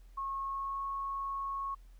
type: tone with pitch glide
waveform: sine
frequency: 1090 to 1099.5 Hz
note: C#6 to C#6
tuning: -29 to -14 cents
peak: -34 dBFS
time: 0.17-1.75 s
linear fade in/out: 10 ms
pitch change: +15 cents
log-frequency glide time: 0.41-0.82 s
effects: added 42 Hz sine -52 dBFS peak until 1.99 s + pink hiss -71 dBFS RMS until 1.99 s